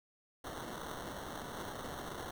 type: noise with sample-and-hold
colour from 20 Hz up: blue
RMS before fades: -44 dBFS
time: 0.44-2.31 s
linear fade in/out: 5 ms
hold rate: 2450 Hz
effects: none